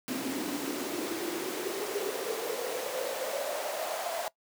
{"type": "noise with high-pass filter sweep", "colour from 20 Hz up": "pink", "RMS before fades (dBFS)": -34, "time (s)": [0.08, 4.28], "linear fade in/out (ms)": 0, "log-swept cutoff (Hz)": [260, 690], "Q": 7.2, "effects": ["noise-tail reverb RT60 0.1 s tail -21 dB re dry"]}